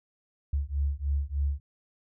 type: beating tone pair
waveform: sine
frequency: 69.2 / 72.5 Hz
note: C#2 / D2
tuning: -2 / -22 cents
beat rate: 3.3 Hz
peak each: -29 dBFS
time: 0.53-1.6 s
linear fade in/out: 5 ms
effects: none